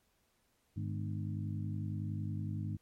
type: harmonic tone with a mistuned harmonic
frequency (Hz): 50.8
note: G#1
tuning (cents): -38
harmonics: 2 / 3 / 4 / 5 / 6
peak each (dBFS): -37 / -41 / -44 / -49 / -48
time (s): 0.76-2.77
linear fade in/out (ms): 10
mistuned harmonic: 4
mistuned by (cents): +67
effects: pink hiss -75 dBFS RMS until 2.81 s + MP3 64 kbps